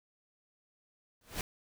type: noise with exponential growth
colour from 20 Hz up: pink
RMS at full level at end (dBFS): -32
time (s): 1.21-1.41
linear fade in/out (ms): 2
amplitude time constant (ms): 42
effects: none